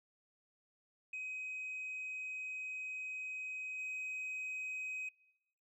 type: tone with level steps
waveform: sine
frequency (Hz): 2524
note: D#7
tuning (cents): +24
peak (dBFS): -38 / -36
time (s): 1.13-5.09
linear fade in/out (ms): 5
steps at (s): 3.78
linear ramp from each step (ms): 10
effects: noise-tail reverb RT60 1.0 s tail -26 dB re dry + tanh soft clip ceiling -38 dBFS